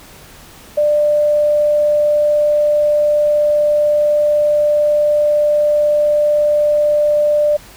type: tone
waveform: sine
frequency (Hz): 594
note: D5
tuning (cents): +20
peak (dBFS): -10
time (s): 0.77-7.57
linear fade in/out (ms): 10
effects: pink hiss -40 dBFS RMS until 7.76 s